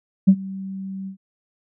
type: tone with ADSR envelope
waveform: sine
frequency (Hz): 192.4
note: G3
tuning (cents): -32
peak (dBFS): -5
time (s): 0.27-1.17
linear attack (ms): 17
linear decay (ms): 62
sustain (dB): -23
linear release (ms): 97
effects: tanh soft clip ceiling -3 dBFS